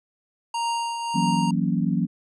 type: tone with tremolo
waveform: square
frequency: 932.3 Hz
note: A#5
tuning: in tune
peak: -23 dBFS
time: 0.54-1.51 s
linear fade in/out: 5 ms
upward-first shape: triangle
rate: 1.7 Hz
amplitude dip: 50%
type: chord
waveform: sine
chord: F# dominant seventh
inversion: third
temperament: equal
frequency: 164.81 / 185 / 233.1 / 277.2 Hz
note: E3 / F#3 / A#3 / C#4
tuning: 0 / 0 / 0 / 0 cents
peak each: -25 / -24 / -26 / -29 dBFS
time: 1.14-2.07 s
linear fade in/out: 20 ms
effects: resampled to 24000 Hz